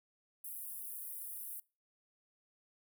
pink high-pass noise, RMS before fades -45 dBFS, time 0.44-1.6 s, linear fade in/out 5 ms, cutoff 10000 Hz, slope 48 dB/octave, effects noise-tail reverb RT60 0.3 s tail -23 dB re dry

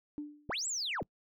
sine tone with exponential decay, 295.7 Hz, D4, 12 cents sharp, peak -33 dBFS, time 0.18-0.53 s, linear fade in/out 0 ms, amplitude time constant 75 ms
sine linear two-way sweep, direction up then down, 38.89 to 7902 to 38.89 Hz, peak -32 dBFS, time 0.49-1.03 s, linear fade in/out 0 ms, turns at 0.67 s
effects noise-tail reverb RT60 0.1 s tail -26 dB re dry + tanh soft clip ceiling -29 dBFS

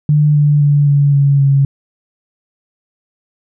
sine tone with pitch steps, 149.2 / 146.98 / 144.79 / 142.63 / 140.5 / 138.41 Hz, D3 / D3 / D3 / C#3 / C#3 / C#3, +28 / +2 / -24 / +50 / +24 / -2 cents, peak -7 dBFS, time 0.09-1.65 s, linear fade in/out 2 ms, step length 260 ms, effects none

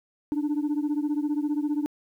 sine beating tone pair, 290.7 / 305.7 Hz, D4 / D#4, -18 / -30 cents, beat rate 15 Hz, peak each -24 / -26 dBFS, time 0.32-1.86 s, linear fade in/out 0 ms, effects tanh soft clip ceiling -21 dBFS + 10-bit

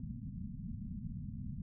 white low-pass noise, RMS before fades -43 dBFS, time 0-1.62 s, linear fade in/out 2 ms, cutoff 240 Hz, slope 96 dB/octave, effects none

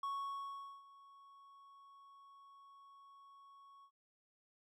triangle tone with ADSR envelope, 1108.7 Hz, C#6, in tune, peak -35 dBFS, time 0.03-3.91 s, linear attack 4 ms, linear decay 790 ms, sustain -21 dB, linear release 72 ms, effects MP3 96 kbps

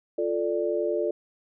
sine chord, D minor, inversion first, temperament equal, 349.2 / 440 / 587.3 Hz, F4 / A4 / D5, 0 / 0 / 0 cents, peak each -28 dBFS, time 0.18-1.11 s, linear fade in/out 5 ms, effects none

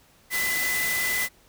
sine tone in noise, 2004 Hz, B6, 25 cents sharp, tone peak -25 dBFS, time 0.3-1.29 s, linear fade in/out 50 ms, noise white, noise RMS -29 dBFS, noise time 0.3-1.29 s, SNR +1 dB, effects pink hiss -58 dBFS RMS until 1.48 s

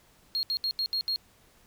sine tone bursts at uneven times, 4268 Hz, C8, 34 cents sharp, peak -24 dBFS, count 6, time 0.35-0.43 / 0.5-0.57 / 0.64-0.71 / 0.79-0.86 / 0.93-1.01 / 1.08-1.16 s, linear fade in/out 0 ms, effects tanh soft clip ceiling -24 dBFS + pink hiss -61 dBFS RMS until 1.66 s

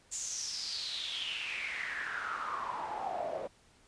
pink noise with band-pass filter sweep, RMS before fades -38 dBFS, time 0.11-3.48 s, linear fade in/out 20 ms, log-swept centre 7300 to 560 Hz, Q 7.2, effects pink hiss -64 dBFS RMS until 3.87 s + resampled to 22050 Hz

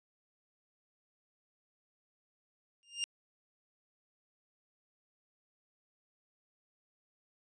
sawtooth tone with exponential growth, 2804 Hz, F7, 6 cents sharp, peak -26 dBFS, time 2.83-3.04 s, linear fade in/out 0 ms, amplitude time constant 44 ms, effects resampled to 22050 Hz

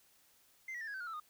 sine tone with pitch steps, 2079 / 1928.6 / 1789.1 / 1659.7 / 1539.6 / 1428.2 / 1324.9 / 1229.1 Hz, C7 / B6 / A6 / G#6 / G6 / F6 / E6 / D#6, -12 / -42 / +28 / -2 / -32 / +38 / +8 / -22 cents, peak -38 dBFS, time 0.68-1.2 s, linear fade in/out 5 ms, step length 65 ms, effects tanh soft clip ceiling -39 dBFS + white hiss -68 dBFS RMS until 1.29 s

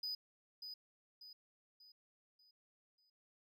triangle tone with echo, 4978 Hz, D#8, in tune, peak -38 dBFS, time 0.03-0.15 s, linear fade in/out 5 ms, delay 590 ms, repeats 5, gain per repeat -7 dB, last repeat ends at 3.1 s, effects none

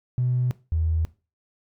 triangle tone pair in turn, 124.9 / 80.73 Hz, B2 / E2, +20 / -36 cents, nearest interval minor sixth, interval 756 cents, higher first, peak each -16 dBFS, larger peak neither, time 0.18-0.51 / 0.72-1.05 s, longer neither, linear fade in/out 0 ms, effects noise-tail reverb RT60 0.3 s tail -21 dB re dry + tanh soft clip ceiling -18 dBFS

